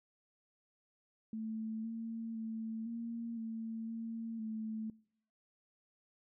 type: tone with pitch steps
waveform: sine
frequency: 220.6 / 226.9 / 223 / 231.8 / 224.8 / 227.2 / 219.4 Hz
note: A3 / A#3 / A3 / A#3 / A3 / A#3 / A3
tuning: +5 / -47 / +23 / -10 / +37 / -44 / -5 cents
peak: -38 dBFS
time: 1.33-4.9 s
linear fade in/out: 2 ms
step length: 510 ms
effects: noise-tail reverb RT60 0.7 s tail -25 dB re dry